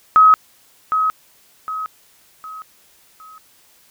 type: tone with echo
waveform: sine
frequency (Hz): 1273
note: D#6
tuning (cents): +39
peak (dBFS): -6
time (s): 0.16-0.34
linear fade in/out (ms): 0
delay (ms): 760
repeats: 4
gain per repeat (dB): -8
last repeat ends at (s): 3.38
effects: white hiss -53 dBFS RMS until 3.9 s